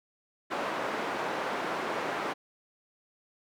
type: band-pass noise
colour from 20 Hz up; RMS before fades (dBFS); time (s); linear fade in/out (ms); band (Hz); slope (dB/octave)
white; -33; 0.5-2.34; 20; 270 to 1200; 12
effects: none